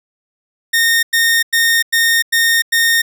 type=tone bursts; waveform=sawtooth; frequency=1839 Hz; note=A#6; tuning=24 cents flat; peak=-7 dBFS; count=6; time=0.73-3.02 s; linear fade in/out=10 ms; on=300 ms; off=98 ms; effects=none